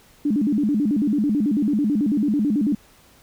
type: tone with vibrato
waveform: sine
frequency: 248.4 Hz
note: B3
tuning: 10 cents sharp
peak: -17 dBFS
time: 0.25-2.75 s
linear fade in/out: 5 ms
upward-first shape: square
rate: 9.1 Hz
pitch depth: 280 cents each way
effects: pink hiss -53 dBFS RMS until 3.22 s